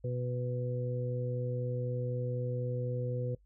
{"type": "harmonic tone", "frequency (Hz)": 124, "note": "B2", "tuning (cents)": 7, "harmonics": [1, 2, 3, 4], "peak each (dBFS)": [-33, -46, -45, -37], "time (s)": [0.04, 3.35], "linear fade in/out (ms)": 5, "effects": ["noise-tail reverb RT60 0.1 s tail -21 dB re dry", "added 49 Hz sine -61 dBFS peak until 3.45 s"]}